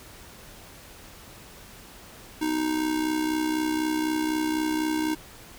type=tone with amplitude modulation; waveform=square; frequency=311.1 Hz; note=D#4; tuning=in tune; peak=-22 dBFS; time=2.41-5.15 s; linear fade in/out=10 ms; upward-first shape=sine; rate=64 Hz; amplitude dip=60%; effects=pink hiss -47 dBFS RMS until 5.58 s